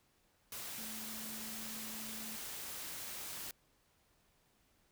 sine tone in noise, 220 Hz, A3, in tune, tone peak -50 dBFS, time 0.78-2.36 s, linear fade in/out 2 ms, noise white, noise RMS -45 dBFS, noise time 0.52-3.51 s, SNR -8 dB, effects pink hiss -73 dBFS RMS until 4.91 s

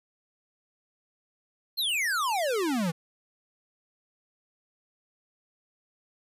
square exponential sweep, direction down, 4350 to 155.56 Hz, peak -26 dBFS, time 1.77-2.92 s, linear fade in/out 20 ms, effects resampled to 32000 Hz

